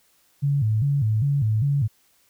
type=tone with vibrato; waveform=sine; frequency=124.1 Hz; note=B2; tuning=9 cents sharp; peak=-18 dBFS; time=0.42-1.88 s; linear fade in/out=20 ms; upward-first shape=square; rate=2.5 Hz; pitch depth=230 cents each way; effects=white hiss -62 dBFS RMS until 2.29 s